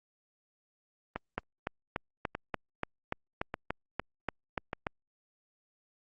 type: two click trains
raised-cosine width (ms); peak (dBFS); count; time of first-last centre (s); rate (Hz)
0.5; -16 / -19; 13 / 4; 1.38-4.868 / 1.16-4.731; 3.44 / 0.84
effects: Opus 24 kbps